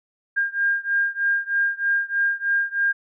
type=beating tone pair; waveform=sine; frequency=1607 / 1610.2 Hz; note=G6 / G6; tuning=+43 / +46 cents; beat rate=3.2 Hz; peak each=-22 / -23 dBFS; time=0.36-2.93 s; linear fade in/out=20 ms; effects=none